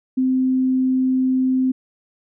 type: tone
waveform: sine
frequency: 259 Hz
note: C4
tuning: 17 cents flat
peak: -15 dBFS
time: 0.17-1.72 s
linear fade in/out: 10 ms
effects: none